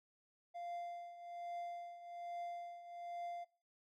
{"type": "tone with tremolo", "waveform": "triangle", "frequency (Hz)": 695, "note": "F5", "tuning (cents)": -9, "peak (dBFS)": -39, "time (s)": [0.54, 3.45], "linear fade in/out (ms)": 20, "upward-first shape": "triangle", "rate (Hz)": 1.2, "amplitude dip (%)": 75, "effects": ["noise-tail reverb RT60 0.4 s tail -21 dB re dry"]}